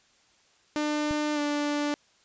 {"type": "tone with pitch glide", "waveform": "sawtooth", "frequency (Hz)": [299.8, 292.8], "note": ["D4", "D4"], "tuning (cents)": [36, -5], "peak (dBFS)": -22, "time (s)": [0.76, 1.94], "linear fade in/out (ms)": 0, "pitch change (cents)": -41, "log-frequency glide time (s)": [1.34, 1.39]}
{"type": "click", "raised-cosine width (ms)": 5, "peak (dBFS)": -24, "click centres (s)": 1.11}
{"effects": ["white hiss -63 dBFS RMS until 2.24 s", "resampled to 16000 Hz"]}